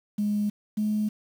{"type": "tone pair in turn", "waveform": "sine", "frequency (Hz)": [207.7, 212.2], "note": ["G#3", "G#3"], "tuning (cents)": [0, 38], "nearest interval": "unison", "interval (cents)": 38, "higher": "second", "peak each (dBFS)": -22, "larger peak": "neither", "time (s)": [[0.18, 0.5], [0.77, 1.09]], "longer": "neither", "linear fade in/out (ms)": 10, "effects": ["tanh soft clip ceiling -18 dBFS", "8-bit"]}